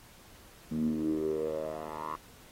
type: tone with band-pass filter sweep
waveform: 10% pulse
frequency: 77.78 Hz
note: D#2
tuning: in tune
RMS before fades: -33 dBFS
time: 0.71-2.16 s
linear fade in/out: 10 ms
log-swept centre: 200 to 1100 Hz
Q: 7.7
effects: pink hiss -56 dBFS RMS until 2.51 s + AAC 48 kbps